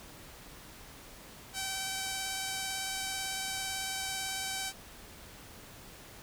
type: tone with vibrato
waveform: 5% pulse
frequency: 770 Hz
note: G5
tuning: 31 cents flat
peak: -22 dBFS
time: 1.53-4.73 s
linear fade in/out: 50 ms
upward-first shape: sine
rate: 18 Hz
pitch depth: 12 cents each way
effects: pink hiss -51 dBFS RMS until 6.22 s